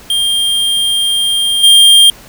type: tone with level steps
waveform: square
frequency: 3200 Hz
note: G7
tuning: 35 cents sharp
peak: -11 / -3 dBFS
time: 0.1-2.1 s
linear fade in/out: 2 ms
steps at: 1.63 s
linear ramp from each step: 10 ms
effects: pink hiss -37 dBFS RMS until 2.28 s